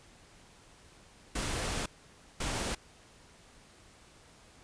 pink noise bursts at uneven times, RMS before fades -34 dBFS, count 2, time 1.35-1.86 / 2.4-2.75 s, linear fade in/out 5 ms, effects pink hiss -58 dBFS RMS until 4.63 s + resampled to 22050 Hz

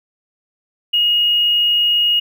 triangle tone with hard clipping, 2874 Hz, F7, 49 cents sharp, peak -12 dBFS, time 0.93-2.2 s, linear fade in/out 10 ms, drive 3 dB, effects none

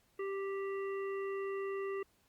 harmonic tone, 392 Hz, G4, in tune, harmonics 1 / 3 / 5 / 7, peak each -36 / -46 / -49 / -55 dBFS, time 0.19-2.03 s, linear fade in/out 5 ms, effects pink hiss -72 dBFS RMS until 2.28 s + Opus 48 kbps

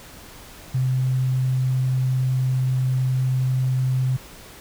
sine tone, 129.3 Hz, C3, 20 cents flat, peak -18 dBFS, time 0.74-4.17 s, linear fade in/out 10 ms, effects pink hiss -43 dBFS RMS until 4.6 s

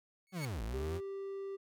sawtooth tone with exponential growth, 2217 Hz, C#7, in tune, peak -35 dBFS, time 0.27-0.45 s, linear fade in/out 0 ms, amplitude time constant 39 ms
40% pulse linear two-way sweep, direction down then up, 196 to 51.2 to 92.6 Hz, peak -36 dBFS, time 0.32-1.01 s, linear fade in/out 50 ms, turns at 0.62 s
triangle tone, 392 Hz, G4, in tune, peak -37 dBFS, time 0.73-1.57 s, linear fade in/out 20 ms
effects none

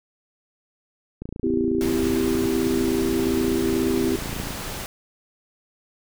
click train, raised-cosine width 3 ms, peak -19 dBFS, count 94, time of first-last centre 1.22-4.506 s, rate 28.3 Hz
sine chord, E minor, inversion second, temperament equal with one note detuned, 253 / 329.6 / 392 Hz, B3 / E4 / G4, +42 / 0 / 0 cents, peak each -24 dBFS, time 1.43-4.16 s, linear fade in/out 5 ms
pink noise, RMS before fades -32 dBFS, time 1.81-4.86 s, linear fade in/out 0 ms
effects none

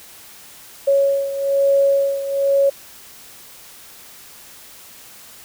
sine beating tone pair, 554 / 555.1 Hz, C#5 / C#5, -1 / +2 cents, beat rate 1.1 Hz, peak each -15 / -20 dBFS, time 0.87-2.7 s, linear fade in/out 10 ms, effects white hiss -42 dBFS RMS until 5.44 s

